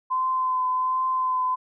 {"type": "tone with vibrato", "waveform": "sine", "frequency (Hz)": 1026, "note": "C6", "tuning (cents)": -34, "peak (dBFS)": -21, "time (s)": [0.1, 1.56], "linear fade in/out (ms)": 20, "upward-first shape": "triangle", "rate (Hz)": 1.3, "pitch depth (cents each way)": 19, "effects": []}